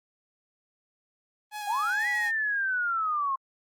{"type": "tone with vibrato", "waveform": "sawtooth", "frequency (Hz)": 835, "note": "G#5", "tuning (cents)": 9, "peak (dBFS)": -30, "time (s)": [1.51, 2.32], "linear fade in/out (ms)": 50, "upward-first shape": "square", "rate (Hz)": 4.7, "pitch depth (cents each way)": 16}
{"type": "linear two-way sweep", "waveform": "sine", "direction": "up then down", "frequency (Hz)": [776, 1975.5, 1057], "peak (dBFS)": -25, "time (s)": [1.67, 3.36], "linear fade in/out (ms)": 10, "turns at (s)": 2.08}
{"effects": ["Opus 24 kbps"]}